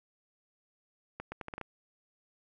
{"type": "accelerating click train", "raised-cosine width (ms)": 0.5, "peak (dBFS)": -24, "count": 7, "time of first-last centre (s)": [1.2, 1.613], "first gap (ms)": 120, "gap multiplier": 0.77, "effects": []}